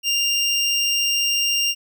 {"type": "tone", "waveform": "25% pulse", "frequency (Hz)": 2794, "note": "F7", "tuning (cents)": 0, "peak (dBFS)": -14, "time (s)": [0.03, 1.75], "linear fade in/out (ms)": 50, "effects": []}